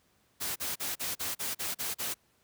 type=noise bursts; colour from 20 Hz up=white; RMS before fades=-34 dBFS; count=9; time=0.4-2.144 s; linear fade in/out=20 ms; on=160 ms; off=38 ms; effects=pink hiss -69 dBFS RMS until 2.43 s + high-pass 60 Hz 12 dB/octave